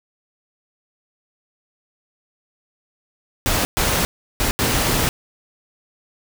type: noise bursts at uneven times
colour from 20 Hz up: pink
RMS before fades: -19 dBFS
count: 4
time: 3.46-3.65 / 3.77-4.05 / 4.4-4.51 / 4.59-5.09 s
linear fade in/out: 0 ms
effects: none